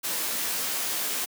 white noise with comb filter, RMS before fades -29 dBFS, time 0.03-1.26 s, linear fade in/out 20 ms, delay 16 ms, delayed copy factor +0.6, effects high-pass 200 Hz 12 dB/octave

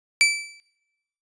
sawtooth tone with exponential decay, 2321 Hz, D7, 21 cents flat, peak -9 dBFS, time 0.21-0.6 s, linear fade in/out 0 ms, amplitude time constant 83 ms, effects noise-tail reverb RT60 1.0 s tail -26 dB re dry + resampled to 22050 Hz

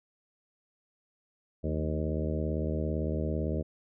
harmonic tone with a mistuned harmonic, 77.78 Hz, D#2, in tune, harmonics 1 / 2 / 3 / 4 / 5 / 6 / 7 / 8, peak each -32 / -35 / -37 / -38 / -39 / -40 / -40 / -41 dBFS, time 1.63-3.63 s, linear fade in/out 20 ms, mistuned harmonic 3, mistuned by -57 cents, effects none

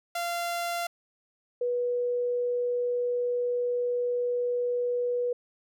sawtooth / sine tone pair in turn, 690 / 487.9 Hz, F5 / B4, -21 / -21 cents, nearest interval tritone, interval 600 cents, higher first, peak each -25 dBFS, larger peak neither, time 0.15-0.87 / 1.61-5.33 s, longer second, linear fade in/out 5 ms, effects none

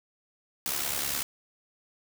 white noise with amplitude modulation, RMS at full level -28 dBFS, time 0.66-1.23 s, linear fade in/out 0 ms, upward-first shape sine, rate 70 Hz, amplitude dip 65%, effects none

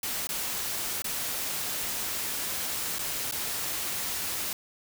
white noise with dropouts, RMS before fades -32 dBFS, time 0.03-4.53 s, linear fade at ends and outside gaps 2 ms, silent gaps 0.271-0.29 / 1.021-1.043 / 2.985-2.991 / 3.312-3.322 s, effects none

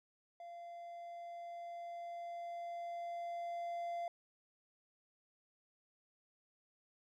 triangle tone with level ramp, 689 Hz, F5, 24 cents flat, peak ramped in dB -46 to -36 dBFS, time 0.4-4.08 s, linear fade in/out 2 ms, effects none

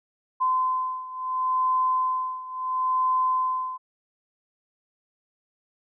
sine beating tone pair, 1027 / 1027.73 Hz, C6 / C6, -33 / -31 cents, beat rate 0.73 Hz, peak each -24 / -27 dBFS, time 0.4-3.78 s, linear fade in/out 20 ms, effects none

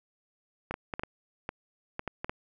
clicks, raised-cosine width 0.5 ms, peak -18 dBFS, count 10, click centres 0.71 / 0.741 / 0.938 / 0.995 / 1.035 / 1.491 / 1.994 / 2.077 / 2.245 / 2.295 s, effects none

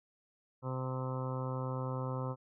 harmonic tone, 129.5 Hz, C3, 17 cents flat, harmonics 1 / 2 / 3 / 4 / 5 / 6 / 7 / 8 / 9 / 10, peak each -36 / -44 / -47 / -42 / -54 / -52 / -48 / -46 / -52 / -49 dBFS, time 0.62-2.36 s, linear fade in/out 50 ms, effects none

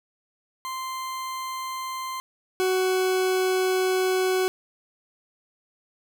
40% pulse tone pair in turn, 1043 / 372.9 Hz, C6 / F#4, -6 / +14 cents, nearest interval octave + tritone, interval 1780 cents, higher first, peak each -29 / -20 dBFS, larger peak second, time 0.65-2.2 / 2.6-4.48 s, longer second, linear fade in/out 0 ms, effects none

